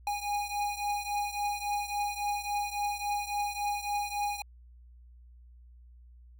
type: beating tone pair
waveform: square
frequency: 820 / 823.6 Hz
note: G#5 / G#5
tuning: -22 / -15 cents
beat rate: 3.6 Hz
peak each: -33 / -36 dBFS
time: 0.07-4.42 s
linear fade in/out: 2 ms
effects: added 60 Hz sine -51 dBFS peak until 6.39 s